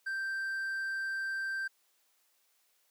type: tone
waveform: triangle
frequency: 1568 Hz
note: G6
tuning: in tune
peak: -31 dBFS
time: 0.06-1.68 s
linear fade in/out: 10 ms
effects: white hiss -72 dBFS RMS until 2.9 s + high-pass 400 Hz 12 dB/octave